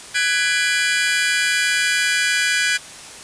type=chord; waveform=sawtooth; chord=G# half-diminished seventh; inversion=third; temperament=just; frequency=1495.1 / 1661.2 / 1993.5 / 2392 Hz; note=F#6 / G#6 / B6 / D7; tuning=+18 / 0 / +16 / +31 cents; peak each=-18 / -17 / -22 / -19 dBFS; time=0.14-2.78 s; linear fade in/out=20 ms; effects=white hiss -37 dBFS RMS until 3.23 s + resampled to 22050 Hz